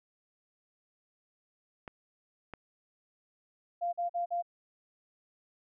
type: clicks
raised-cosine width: 0.5 ms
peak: -27 dBFS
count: 2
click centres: 1.878 / 2.537 s
type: tone bursts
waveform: sine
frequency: 695 Hz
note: F5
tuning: 9 cents flat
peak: -29 dBFS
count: 4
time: 3.81-4.425 s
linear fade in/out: 20 ms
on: 120 ms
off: 45 ms
effects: none